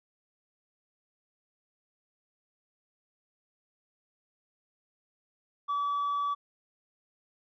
sine tone with tanh clipping, 1147 Hz, D6, 41 cents flat, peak -28 dBFS, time 5.68-6.35 s, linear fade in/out 20 ms, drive 1 dB, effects none

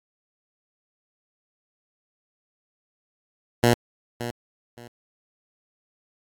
10% pulse tone with echo, 119.1 Hz, A#2, 38 cents sharp, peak -7 dBFS, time 3.63-3.74 s, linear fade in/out 5 ms, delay 570 ms, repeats 2, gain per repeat -13 dB, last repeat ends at 4.88 s, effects AAC 64 kbps

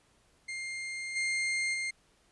40% pulse tone with level steps, 2114 Hz, C7, 17 cents sharp, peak -35 / -28 / -31 dBFS, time 0.48-1.91 s, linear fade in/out 10 ms, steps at 1.15 / 1.73 s, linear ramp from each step 20 ms, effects pink hiss -67 dBFS RMS until 2.31 s + resampled to 24000 Hz

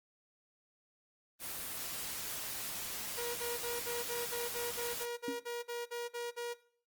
white noise, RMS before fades -41 dBFS, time 1.39-5.07 s, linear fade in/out 50 ms
sawtooth tone bursts, 476.9 Hz, A#4, 39 cents sharp, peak -34 dBFS, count 15, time 3.17-6.542 s, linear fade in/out 20 ms, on 180 ms, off 48 ms
sine tone with exponential decay, 274.1 Hz, C#4, 19 cents flat, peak -32 dBFS, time 5.28-5.42 s, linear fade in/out 2 ms, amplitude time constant 30 ms
effects noise-tail reverb RT60 0.5 s tail -18 dB re dry + Opus 24 kbps

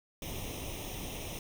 pink noise with comb filter, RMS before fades -40 dBFS, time 0.22-1.39 s, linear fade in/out 2 ms, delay 0.33 ms, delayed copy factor +0.8, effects none

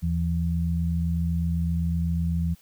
sine tone pair together, 80.35 / 168.2 Hz, E2 / E3, -44 / +35 cents, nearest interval octave + minor second, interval 1279 cents, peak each -25 dBFS, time 0.02-2.55 s, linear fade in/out 20 ms, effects white hiss -58 dBFS RMS until 2.61 s

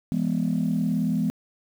sine chord, E major, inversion none, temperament equal with one note detuned, 168.96 / 207.7 / 246.9 Hz, E3 / G#3 / B3, +43 / 0 / 0 cents, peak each -25 dBFS, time 0.12-1.3 s, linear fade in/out 0 ms, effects tanh soft clip ceiling -15 dBFS + 8-bit

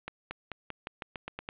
accelerating click train, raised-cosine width 0.3 ms, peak -20 dBFS, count 10, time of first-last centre 0.08-1.489 s, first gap 230 ms, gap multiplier 0.9, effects resampled to 8000 Hz + 8-bit

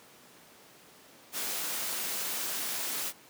white noise, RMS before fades -34 dBFS, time 1.32-3.13 s, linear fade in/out 50 ms, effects pink hiss -55 dBFS RMS until 3.29 s + high-pass 200 Hz 12 dB/octave

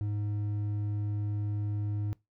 sine tone with hard clipping, 103.83 Hz, G#2, in tune, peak -31 dBFS, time 0.01-2.13 s, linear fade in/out 0 ms, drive 5 dB, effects noise-tail reverb RT60 0.2 s tail -22 dB re dry

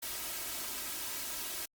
white noise with comb filter, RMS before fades -39 dBFS, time 0.02-1.66 s, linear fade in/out 10 ms, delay 3.1 ms, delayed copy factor +0.6, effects Opus 48 kbps

